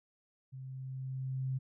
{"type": "tone with level ramp", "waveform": "sine", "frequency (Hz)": 131.5, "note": "C3", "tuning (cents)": 9, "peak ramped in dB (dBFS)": [-43, -31], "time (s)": [0.52, 1.59], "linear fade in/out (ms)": 20, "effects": []}